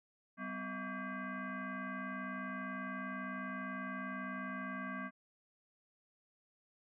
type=tone with frequency modulation; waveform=sine; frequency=698.5 Hz; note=F5; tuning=in tune; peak=-39 dBFS; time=0.37-5.11 s; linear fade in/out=50 ms; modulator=446 Hz; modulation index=2.6; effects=none